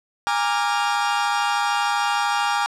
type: chord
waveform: 40% pulse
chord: Bb dominant seventh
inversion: third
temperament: equal with one note detuned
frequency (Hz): 819.2 / 932.3 / 1174.7 / 1396.9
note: Ab5 / Bb5 / D6 / F6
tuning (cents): -24 / 0 / 0 / 0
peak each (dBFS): -22 / -25 / -26 / -25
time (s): 0.27-2.66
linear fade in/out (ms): 0
effects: low-pass 7000 Hz 12 dB/octave